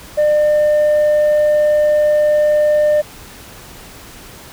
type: tone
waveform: sine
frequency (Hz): 600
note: D5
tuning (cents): +37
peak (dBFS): -7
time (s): 0.17-3.02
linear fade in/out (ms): 20
effects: tanh soft clip ceiling -9 dBFS + pink hiss -37 dBFS RMS until 4.52 s